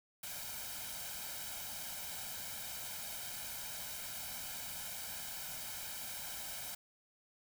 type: noise with comb filter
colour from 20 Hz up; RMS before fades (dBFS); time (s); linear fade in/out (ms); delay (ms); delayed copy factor
white; -44; 0.23-6.75; 5; 1.3; +0.7
effects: none